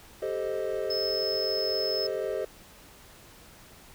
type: chord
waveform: triangle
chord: A half-diminished seventh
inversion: third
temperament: equal with one note detuned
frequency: 392 / 436 / 523.3 / 622.3 Hz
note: G4 / A4 / C5 / Eb5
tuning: 0 / -16 / 0 / 0 cents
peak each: -32 dBFS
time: 0.22-2.45 s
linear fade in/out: 5 ms
type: tone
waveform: triangle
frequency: 5200 Hz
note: E8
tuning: 24 cents flat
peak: -28 dBFS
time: 0.9-2.07 s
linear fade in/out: 5 ms
effects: pink hiss -52 dBFS RMS until 3.94 s